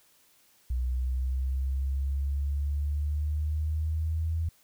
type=exponential sweep; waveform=sine; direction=up; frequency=61.8 to 82.2 Hz; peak=-26 dBFS; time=0.7-4.49 s; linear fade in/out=5 ms; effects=white hiss -63 dBFS RMS until 4.63 s